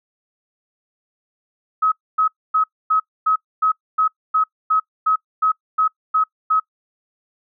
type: tone bursts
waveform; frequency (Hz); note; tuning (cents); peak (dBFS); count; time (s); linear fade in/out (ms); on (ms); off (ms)
sine; 1277; D#6; +45; -13; 14; 1.82-6.6; 10; 100; 260
effects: noise-tail reverb RT60 0.1 s tail -25 dB re dry